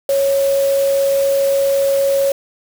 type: tone in noise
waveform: sine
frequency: 552 Hz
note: C#5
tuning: 7 cents flat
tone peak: -12 dBFS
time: 0.09-2.32 s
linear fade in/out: 2 ms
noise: white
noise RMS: -29 dBFS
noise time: 0.09-2.32 s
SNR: +14 dB
effects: none